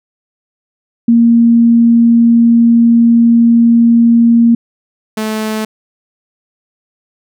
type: tone pair in turn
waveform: sine / sawtooth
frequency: 233.1 / 217.2 Hz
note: A#3 / A3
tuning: 0 / -22 cents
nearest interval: minor second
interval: 122 cents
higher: first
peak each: -4 / -11 dBFS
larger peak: first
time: 1.08-4.55 / 5.17-5.65 s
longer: first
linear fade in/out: 5 ms
effects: none